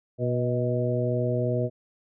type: harmonic tone with a mistuned harmonic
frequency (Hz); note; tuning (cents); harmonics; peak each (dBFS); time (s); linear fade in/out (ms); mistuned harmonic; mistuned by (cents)
122.3; B2; -16; 1 / 2 / 3 / 4 / 5; -26 / -32 / -31 / -30 / -30; 0.18-1.7; 50; 5; +33
effects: none